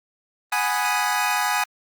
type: chord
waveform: 25% pulse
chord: G# minor seventh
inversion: third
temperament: equal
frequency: 740 / 830.6 / 987.8 / 1244.5 Hz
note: F#5 / G#5 / B5 / D#6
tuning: 0 / 0 / 0 / 0 cents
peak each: -24 / -20 / -23 / -23 dBFS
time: 0.52-1.64 s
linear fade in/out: 5 ms
effects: Opus 32 kbps